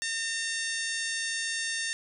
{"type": "harmonic tone with a mistuned harmonic", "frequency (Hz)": 909, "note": "A#5", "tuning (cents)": -44, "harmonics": [2, 3, 4, 5, 6, 7, 8, 9, 10], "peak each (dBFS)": [-33, -40, -38, -41, -39, -39, -43, -45, -40], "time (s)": [0.02, 1.93], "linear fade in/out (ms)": 0, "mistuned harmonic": 8, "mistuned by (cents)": -17, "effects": []}